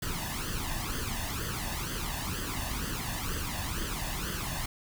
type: noise with flanger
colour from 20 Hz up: pink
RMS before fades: -34 dBFS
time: 0.02-4.66 s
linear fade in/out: 5 ms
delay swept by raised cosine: 0.63 to 1.13 ms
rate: 2.1 Hz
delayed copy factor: +0.7
effects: none